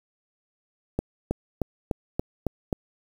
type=accelerating click train; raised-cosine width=2 ms; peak=-11 dBFS; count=7; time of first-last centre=0.99-2.728 s; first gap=320 ms; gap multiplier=0.96; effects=7-bit